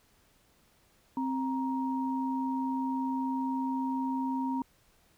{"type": "tone pair together", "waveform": "sine", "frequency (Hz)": [262.6, 939], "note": ["C4", "A#5"], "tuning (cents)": [6, 12], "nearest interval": "octave + minor seventh", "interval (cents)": 2206, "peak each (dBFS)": [-30, -34], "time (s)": [1.17, 4.62], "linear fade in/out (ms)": 2, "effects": ["pink hiss -66 dBFS RMS until 5.17 s"]}